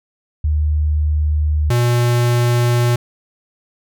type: tone pair in turn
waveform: sine / square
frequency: 75.7 / 120.51 Hz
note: D#2 / B2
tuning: -47 / -42 cents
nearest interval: minor sixth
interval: 805 cents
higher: second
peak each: -13 dBFS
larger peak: neither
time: 0.44-1.7 / 1.7-2.96 s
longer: neither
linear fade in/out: 5 ms
effects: none